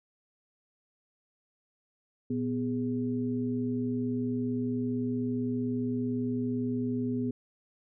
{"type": "tone cluster", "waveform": "sine", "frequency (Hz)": [117.7, 248.9, 411.3], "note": ["A#2", "B3", "G#4"], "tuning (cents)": [17, 14, -17], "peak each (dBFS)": [-36, -29, -37], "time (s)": [2.3, 7.31], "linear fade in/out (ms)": 5, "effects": []}